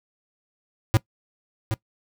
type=tone with echo; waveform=square; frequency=110 Hz; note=A2; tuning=in tune; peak=-15 dBFS; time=0.94-0.97 s; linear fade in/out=0 ms; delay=770 ms; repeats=1; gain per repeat=-8 dB; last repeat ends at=1.74 s; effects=noise-tail reverb RT60 0.1 s tail -21 dB re dry